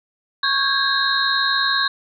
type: tone cluster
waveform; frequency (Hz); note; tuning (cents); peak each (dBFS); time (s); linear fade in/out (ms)
sine; 1102 / 1596 / 1656 / 3783 / 4127; C#6 / G6 / G#6 / A#7 / C8; -11 / +31 / -5 / +25 / -25; -23; 0.43-1.88; 5
effects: none